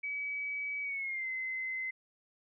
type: tone with pitch glide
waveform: sine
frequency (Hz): 2280 to 2055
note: C#7 to C7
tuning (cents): +48 to -32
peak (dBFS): -34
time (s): 0.03-1.91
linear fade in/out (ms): 10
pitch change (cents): -180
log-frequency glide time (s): 0.82-1.29
effects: none